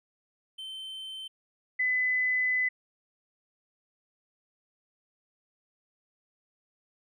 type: tone pair in turn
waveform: triangle / sine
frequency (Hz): 3091 / 2009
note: G7 / B6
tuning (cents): -25 / +29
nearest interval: perfect fifth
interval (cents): 746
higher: first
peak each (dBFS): -36 / -24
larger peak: second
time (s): 0.58-1.28 / 1.79-2.69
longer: second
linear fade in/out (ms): 10
effects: none